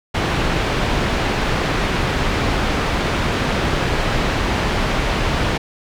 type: low-pass noise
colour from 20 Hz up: pink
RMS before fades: -19 dBFS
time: 0.14-5.58 s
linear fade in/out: 10 ms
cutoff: 3300 Hz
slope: 12 dB/octave
effects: none